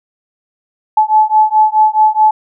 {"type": "beating tone pair", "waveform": "sine", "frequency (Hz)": [860, 864.7], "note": ["A5", "A5"], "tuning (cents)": [-40, -30], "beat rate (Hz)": 4.7, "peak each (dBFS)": -10, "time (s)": [0.97, 2.31], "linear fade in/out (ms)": 5, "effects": []}